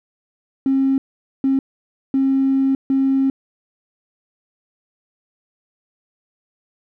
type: tone bursts at uneven times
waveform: triangle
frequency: 269 Hz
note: C4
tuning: 48 cents sharp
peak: -10 dBFS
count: 4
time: 0.66-0.98 / 1.44-1.59 / 2.14-2.75 / 2.9-3.3 s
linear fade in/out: 2 ms
effects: tanh soft clip ceiling -11 dBFS